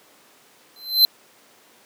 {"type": "tone with exponential growth", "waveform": "square", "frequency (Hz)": 4086, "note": "C8", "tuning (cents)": -42, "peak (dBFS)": -8, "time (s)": [0.76, 1.05], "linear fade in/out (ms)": 1, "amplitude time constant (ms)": 62, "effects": ["pink hiss -53 dBFS RMS until 1.85 s", "high-pass 300 Hz 12 dB/octave"]}